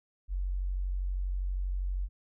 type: tone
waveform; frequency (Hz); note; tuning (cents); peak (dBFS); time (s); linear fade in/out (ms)
sine; 46.25; F#1; 0; -29; 0.28-2.09; 50
effects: none